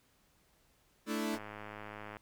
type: chord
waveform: sawtooth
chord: A suspended fourth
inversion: none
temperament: equal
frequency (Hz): 220 / 293.7 / 329.6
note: A3 / D4 / E4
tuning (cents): 0 / 0 / 0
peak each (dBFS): -32 / -35 / -35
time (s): 1.06-1.39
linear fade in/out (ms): 50
type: click train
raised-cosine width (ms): 0.5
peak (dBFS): -30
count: 88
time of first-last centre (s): 1.34-2.169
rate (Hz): 105
effects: pink hiss -70 dBFS RMS until 2.21 s